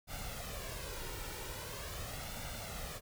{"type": "noise with flanger", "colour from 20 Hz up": "pink", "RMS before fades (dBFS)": -43, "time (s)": [0.07, 3.01], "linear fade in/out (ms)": 50, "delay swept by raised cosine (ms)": [1.4, 2.17], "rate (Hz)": 0.42, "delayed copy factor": 0.6, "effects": []}